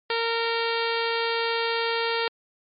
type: harmonic tone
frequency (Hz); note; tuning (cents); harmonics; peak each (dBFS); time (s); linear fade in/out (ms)
460.6; A#4; -21; 1 / 2 / 3 / 4 / 5 / 6 / 7 / 8 / 9 / 10; -27 / -30 / -32 / -33 / -34 / -35 / -35 / -36 / -37 / -37; 0.1-2.28; 2
effects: MP3 32 kbps